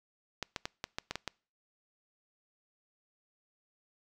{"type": "clicks", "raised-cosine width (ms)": 0.2, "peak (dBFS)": -17, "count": 8, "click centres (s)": [0.427, 0.562, 0.655, 0.841, 0.985, 1.11, 1.156, 1.277], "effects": ["noise-tail reverb RT60 0.4 s tail -26 dB re dry"]}